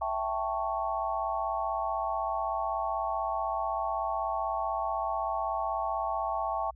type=chord; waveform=sine; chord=A dominant seventh; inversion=second; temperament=equal; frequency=659.3 / 784 / 880 / 1108.7 Hz; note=E5 / G5 / A5 / C#6; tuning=0 / 0 / 0 / 0 cents; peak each=-34 dBFS; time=0.01-6.71 s; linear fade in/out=10 ms; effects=added 60 Hz sine -49 dBFS peak until 6.75 s